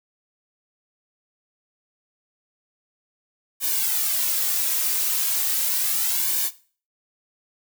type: noise with flanger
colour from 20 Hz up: blue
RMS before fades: -23 dBFS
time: 3.6-6.51 s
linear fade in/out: 50 ms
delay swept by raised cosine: 1.5 to 3.6 ms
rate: 0.36 Hz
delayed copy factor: -1
effects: noise-tail reverb RT60 0.4 s tail -17 dB re dry